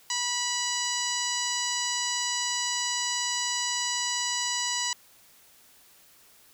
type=harmonic tone with a mistuned harmonic; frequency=977 Hz; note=B5; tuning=19 cents flat; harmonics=1 / 2 / 3 / 4 / 5 / 6 / 7 / 8; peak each=-35 / -35 / -35 / -35 / -35 / -35 / -35 / -35 dBFS; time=0.1-4.93 s; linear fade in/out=2 ms; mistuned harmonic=4; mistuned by=+27 cents; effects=white hiss -57 dBFS RMS until 6.53 s